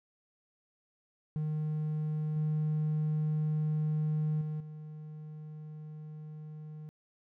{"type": "tone with level steps", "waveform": "triangle", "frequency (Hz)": 153.5, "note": "D#3", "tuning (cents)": -23, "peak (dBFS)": [-28, -25, -31, -40], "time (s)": [1.36, 6.89], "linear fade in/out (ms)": 0, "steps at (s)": [2.36, 4.41, 4.6], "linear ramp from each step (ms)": 5, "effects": ["tanh soft clip ceiling -23 dBFS"]}